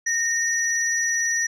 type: tone pair together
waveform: sine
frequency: 1842 / 5859 Hz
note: A#6 / F#8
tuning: -21 / -18 cents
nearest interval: octave + minor sixth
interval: 2003 cents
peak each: -22 dBFS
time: 0.06-1.47 s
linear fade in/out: 10 ms
effects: tanh soft clip ceiling -14 dBFS